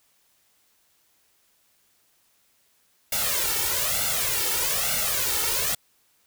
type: noise with flanger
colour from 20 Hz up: white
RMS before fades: -25 dBFS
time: 3.12-5.75 s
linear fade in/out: 5 ms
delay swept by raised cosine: 1.4 to 2.26 ms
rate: 1.1 Hz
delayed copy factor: +0.95
effects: white hiss -65 dBFS RMS until 6.26 s